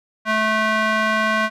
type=tone with band-pass filter; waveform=square; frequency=217.7 Hz; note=A3; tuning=18 cents flat; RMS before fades=-19 dBFS; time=0.25-1.5 s; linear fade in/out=50 ms; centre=1500 Hz; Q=1.5; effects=none